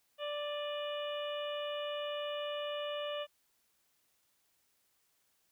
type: harmonic tone with a mistuned harmonic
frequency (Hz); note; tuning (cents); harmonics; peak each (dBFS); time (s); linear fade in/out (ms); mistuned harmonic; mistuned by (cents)
587.3; D5; 0; 1 / 2 / 3 / 4 / 5 / 6; -37 / -45 / -50 / -51 / -44 / -51; 0.18-3.27; 50; 4; +53
effects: white hiss -75 dBFS RMS until 5.51 s